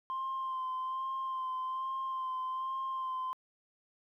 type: tone with vibrato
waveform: sine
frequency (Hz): 1046.5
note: C6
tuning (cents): 0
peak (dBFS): -32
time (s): 0.1-3.33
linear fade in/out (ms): 0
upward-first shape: sine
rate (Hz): 1.2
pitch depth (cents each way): 23
effects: tanh soft clip ceiling -31 dBFS + 12-bit